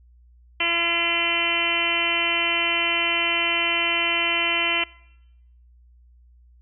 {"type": "harmonic tone", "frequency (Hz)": 340, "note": "F4", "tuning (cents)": -46, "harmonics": [1, 2, 3, 4, 5, 6, 7, 8, 9], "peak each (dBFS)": [-34, -33, -32, -33, -35, -27, -26, -25, -26], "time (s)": [0.6, 4.84], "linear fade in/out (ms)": 5, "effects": ["noise-tail reverb RT60 0.9 s tail -23 dB re dry", "added 60 Hz sine -50 dBFS peak until 6.61 s"]}